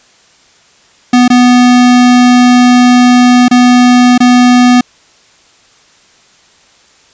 square tone with dropouts, 246.9 Hz, B3, in tune, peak -3 dBFS, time 1.13-4.81 s, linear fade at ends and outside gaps 5 ms, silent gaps 1.28-1.301 / 3.483-3.511 / 4.179-4.203 s, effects white hiss -45 dBFS RMS until 7.13 s + resampled to 16000 Hz

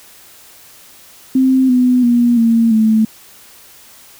sine tone with pitch steps, 261.6 / 250.4 / 239.6 / 229.3 / 219.5 Hz, C4 / B3 / A#3 / A#3 / A3, 0 / +24 / +48 / -28 / -4 cents, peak -8 dBFS, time 1.35-3.05 s, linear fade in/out 5 ms, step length 340 ms, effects white hiss -42 dBFS RMS until 4.19 s

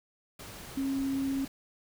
sine tone in noise, 271.2 Hz, C#4, 38 cents flat, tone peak -28 dBFS, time 0.77-1.45 s, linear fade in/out 5 ms, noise pink, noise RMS -45 dBFS, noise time 0.39-1.48 s, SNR +14 dB, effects none

